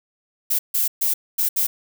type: noise bursts at uneven times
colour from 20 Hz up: violet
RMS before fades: -20 dBFS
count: 5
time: 0.5-0.59 / 0.74-0.88 / 1.01-1.14 / 1.38-1.49 / 1.56-1.67 s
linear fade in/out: 10 ms
effects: none